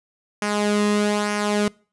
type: tone with flanger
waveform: sawtooth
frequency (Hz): 207.7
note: G#3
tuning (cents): 0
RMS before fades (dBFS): -21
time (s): 0.42-1.68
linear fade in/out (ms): 2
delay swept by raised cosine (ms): 0.25 to 1.35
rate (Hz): 1.1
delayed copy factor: -0.55
effects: noise-tail reverb RT60 0.4 s tail -25 dB re dry + resampled to 24000 Hz